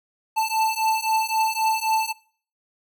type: beating tone pair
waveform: square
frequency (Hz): 880 / 883.8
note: A5 / A5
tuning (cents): 0 / +7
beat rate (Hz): 3.8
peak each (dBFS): -24 / -24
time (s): 0.36-2.13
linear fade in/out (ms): 20
effects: noise-tail reverb RT60 0.5 s tail -22 dB re dry